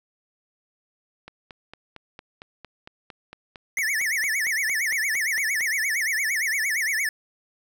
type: click train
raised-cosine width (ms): 0.3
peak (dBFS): -24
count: 20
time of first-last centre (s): 1.28-5.608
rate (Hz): 4.39
type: tone with vibrato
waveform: square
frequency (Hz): 1975.5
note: B6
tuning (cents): 0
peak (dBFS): -23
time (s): 3.77-7.09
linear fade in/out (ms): 2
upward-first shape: sine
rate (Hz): 8.7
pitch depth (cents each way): 240
effects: none